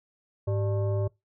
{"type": "tone with frequency modulation", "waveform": "sine", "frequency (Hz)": 103.83, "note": "G#2", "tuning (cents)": 0, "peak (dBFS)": -24, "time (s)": [0.47, 1.08], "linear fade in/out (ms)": 10, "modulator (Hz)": 491, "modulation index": 0.72, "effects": ["noise-tail reverb RT60 0.2 s tail -23 dB re dry"]}